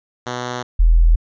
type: tone pair in turn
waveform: 5% pulse / sine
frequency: 123.47 / 41.2 Hz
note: B2 / E1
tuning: 0 / 0 cents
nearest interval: octave + perfect fifth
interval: 1900 cents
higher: first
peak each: -12 / -8 dBFS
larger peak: second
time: 0.26-0.63 / 0.79-1.16 s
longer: neither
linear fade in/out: 10 ms
effects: resampled to 16000 Hz